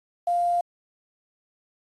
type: tone with quantisation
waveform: sine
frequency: 698.5 Hz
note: F5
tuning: in tune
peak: -20 dBFS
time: 0.27-0.61 s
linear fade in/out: 5 ms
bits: 8
effects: AAC 32 kbps